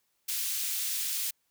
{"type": "high-pass noise", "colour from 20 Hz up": "white", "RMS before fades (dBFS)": -32, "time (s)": [0.28, 1.31], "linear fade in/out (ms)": 10, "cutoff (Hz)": 2800, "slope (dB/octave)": 12, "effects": ["white hiss -75 dBFS RMS until 1.5 s"]}